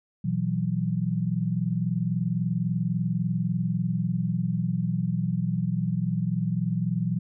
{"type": "chord", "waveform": "sine", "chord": "B suspended fourth", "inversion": "none", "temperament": "equal with one note detuned", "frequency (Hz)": [121.21, 164.81, 185], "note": ["B2", "E3", "F#3"], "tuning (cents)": [-32, 0, 0], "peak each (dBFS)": [-29, -27, -28], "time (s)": [0.24, 7.19], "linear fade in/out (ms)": 10, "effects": []}